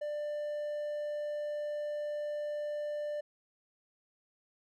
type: tone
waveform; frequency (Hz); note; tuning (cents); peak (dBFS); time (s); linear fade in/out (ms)
triangle; 593; D5; +17; -32; 0.01-3.21; 10
effects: none